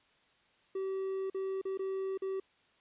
triangle tone with dropouts, 384 Hz, G4, 36 cents flat, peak -31 dBFS, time 0.75-2.4 s, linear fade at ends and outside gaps 5 ms, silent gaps 1.3-1.345 / 1.615-1.652 / 1.775-1.792 / 2.176-2.22 s, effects white hiss -68 dBFS RMS until 2.8 s + resampled to 8000 Hz

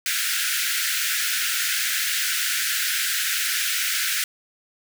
pink high-pass noise, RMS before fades -24 dBFS, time 0.06-4.24 s, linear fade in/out 2 ms, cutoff 1400 Hz, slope 96 dB/octave, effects none

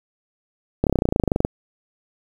slowing click train, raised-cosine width 2 ms, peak -4 dBFS, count 18, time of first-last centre 0.84-1.449 s, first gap 28 ms, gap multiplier 1.03, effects 7-bit

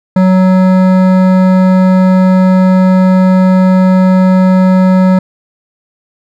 sine tone with hard clipping, 186.2 Hz, F#3, 11 cents sharp, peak -6 dBFS, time 0.16-5.19 s, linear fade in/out 5 ms, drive 14 dB, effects none

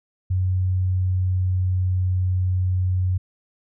sine tone with pitch glide, 92.5 to 91.97 Hz, F#2 to F#2, 0 to -10 cents, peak -18 dBFS, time 0.3-3.18 s, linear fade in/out 10 ms, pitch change -10 cents, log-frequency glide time 0.68-2.1 s, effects none

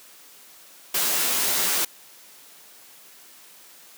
white noise with comb filter, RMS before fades -23 dBFS, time 0.94-1.85 s, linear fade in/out 5 ms, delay 12 ms, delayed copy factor +0.9, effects white hiss -49 dBFS RMS until 3.97 s + high-pass 200 Hz 12 dB/octave

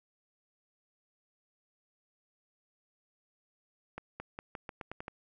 accelerating click train, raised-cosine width 0.5 ms, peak -25 dBFS, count 9, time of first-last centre 3.98-5.081 s, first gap 220 ms, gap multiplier 0.86, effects none

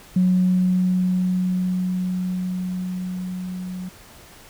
sine tone with level ramp, 183.1 Hz, F#3, 18 cents flat, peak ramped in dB -13 to -28 dBFS, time 0.16-3.89 s, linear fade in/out 5 ms, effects tanh soft clip ceiling -9 dBFS + pink hiss -46 dBFS RMS until 4.49 s

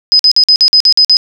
sine tone bursts, 5030 Hz, D#8, 18 cents sharp, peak -3 dBFS, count 9, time 0.12-1.169 s, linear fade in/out 0 ms, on 73 ms, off 49 ms, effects none

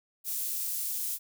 pink high-pass noise, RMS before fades -33 dBFS, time 0.24-1.19 s, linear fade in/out 50 ms, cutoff 11000 Hz, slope 12 dB/octave, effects none

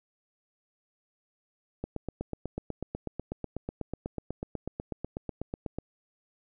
click train, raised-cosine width 2 ms, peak -20 dBFS, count 33, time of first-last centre 1.84-5.786 s, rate 8.11 Hz, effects none

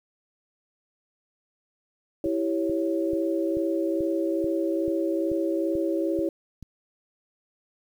sine chord, C# diminished, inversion first, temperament equal, 329.6 / 392 / 554.4 Hz, E4 / G4 / C#5, 0 / 0 / 0 cents, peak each -25 / -30 / -29 dBFS, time 2.24-6.29 s, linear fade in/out 2 ms
click train, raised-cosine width 5 ms, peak -28 dBFS, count 11, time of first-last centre 2.26-6.627 s, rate 2.29 Hz
effects 9-bit

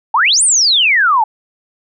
sine exponential two-way sweep, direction up then down, 830.6 to 9510 to 830.6 Hz, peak -8 dBFS, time 0.14-1.24 s, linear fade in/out 5 ms, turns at 0.43 s, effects none

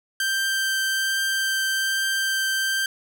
sawtooth tone with vibrato, 1568 Hz, G6, in tune, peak -18 dBFS, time 0.2-2.86 s, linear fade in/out 2 ms, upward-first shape triangle, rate 1.2 Hz, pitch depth 8 cents each way, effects none

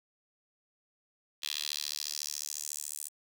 10% pulse tone with high-pass filter sweep, 74 Hz, D2, 14 cents sharp, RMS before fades -38 dBFS, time 1.42-3.09 s, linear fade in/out 20 ms, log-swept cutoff 3400 to 8700 Hz, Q 2.5, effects none

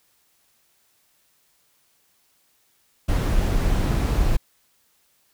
brown noise, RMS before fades -20 dBFS, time 3.08-4.37 s, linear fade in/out 10 ms, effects white hiss -64 dBFS RMS until 5.33 s

